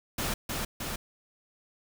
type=noise with echo; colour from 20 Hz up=pink; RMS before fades=-31 dBFS; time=0.18-0.34 s; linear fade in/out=5 ms; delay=310 ms; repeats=2; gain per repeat=-2 dB; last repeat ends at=0.96 s; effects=none